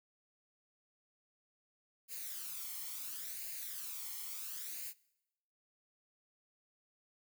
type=noise with flanger; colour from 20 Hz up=blue; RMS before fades=-44 dBFS; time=2.08-4.94 s; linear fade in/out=50 ms; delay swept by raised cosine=0.43 to 0.95 ms; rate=0.72 Hz; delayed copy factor=+0.6; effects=noise-tail reverb RT60 0.9 s tail -23 dB re dry